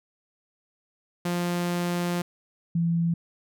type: tone pair in turn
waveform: sawtooth / sine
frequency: 175 / 168.32 Hz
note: F3 / E3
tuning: +4 / +36 cents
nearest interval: minor second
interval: 68 cents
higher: first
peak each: -21 dBFS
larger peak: neither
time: 1.25-2.22 / 2.75-3.14 s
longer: first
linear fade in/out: 5 ms
effects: none